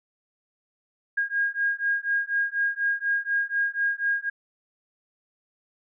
sine beating tone pair, 1626 / 1630.1 Hz, G#6 / G#6, -37 / -33 cents, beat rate 4.1 Hz, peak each -26 dBFS, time 1.17-4.3 s, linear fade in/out 10 ms, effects none

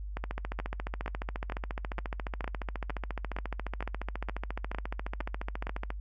two click trains, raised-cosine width 0.5 ms, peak -20 / -20 dBFS, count 83 / 12, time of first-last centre 0.17-5.904 / 0.6-5.669 s, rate 14.3 / 2.17 Hz, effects noise-tail reverb RT60 0.1 s tail -23 dB re dry + added 50 Hz sine -36 dBFS peak until 6 s

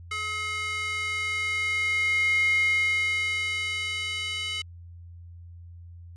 square tone with high-pass filter sweep, 427 Hz, G#4, 48 cents sharp, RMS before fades -27 dBFS, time 0.11-4.62 s, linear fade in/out 5 ms, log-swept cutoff 1700 to 2600 Hz, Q 9.9, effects added 86 Hz sine -42 dBFS peak until 6.16 s + resampled to 22050 Hz

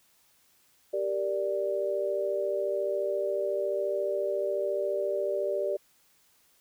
sine chord, G minor, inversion none, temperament equal, 392 / 466.2 / 587.3 Hz, G4 / Bb4 / D5, 0 / 0 / 0 cents, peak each -31 / -35 / -29 dBFS, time 0.93-5.77 s, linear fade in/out 10 ms, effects white hiss -65 dBFS RMS until 6.6 s

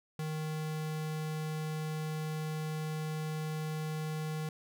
square tone, 155.56 Hz, D#3, in tune, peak -35 dBFS, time 0.19-4.49 s, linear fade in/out 2 ms, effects none

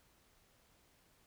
silence, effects pink hiss -70 dBFS RMS until 1.26 s

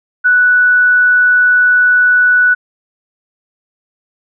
sine tone, 1480 Hz, F#6, in tune, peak -6 dBFS, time 0.24-2.55 s, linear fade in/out 20 ms, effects none

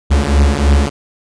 45% pulse beating tone pair, 69.4 / 72.6 Hz, C#2 / D2, +3 / -19 cents, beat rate 3.2 Hz, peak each -12 dBFS, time 0.1-0.9 s, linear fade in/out 20 ms, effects resampled to 22050 Hz

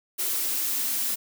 blue noise with high-pass filter sweep, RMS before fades -27 dBFS, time 0.18-1.16 s, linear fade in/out 20 ms, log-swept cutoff 360 to 220 Hz, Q 6.5, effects none

